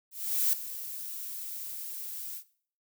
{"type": "noise with ADSR envelope", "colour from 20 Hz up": "violet", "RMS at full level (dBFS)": -25, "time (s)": [0.11, 2.44], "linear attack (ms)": 420, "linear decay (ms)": 4, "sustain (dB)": -14, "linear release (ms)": 88, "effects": ["noise-tail reverb RT60 0.5 s tail -18 dB re dry"]}